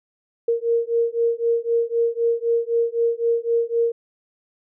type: beating tone pair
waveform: sine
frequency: 463.5 / 467.4 Hz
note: A#4 / A#4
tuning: -10 / +5 cents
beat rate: 3.9 Hz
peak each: -21 dBFS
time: 0.48-3.92 s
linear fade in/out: 5 ms
effects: none